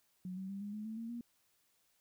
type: tone with pitch steps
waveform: sine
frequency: 183.2 / 190.1 / 197.26 / 204.7 / 212.4 / 220.4 / 228.7 / 237.3 Hz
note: F#3 / F#3 / G3 / G#3 / G#3 / A3 / A#3 / A#3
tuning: -17 / +47 / +11 / -25 / +39 / +3 / -33 / +31 cents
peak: -40 dBFS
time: 0.25-1.21 s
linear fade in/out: 2 ms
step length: 120 ms
effects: white hiss -75 dBFS RMS until 2 s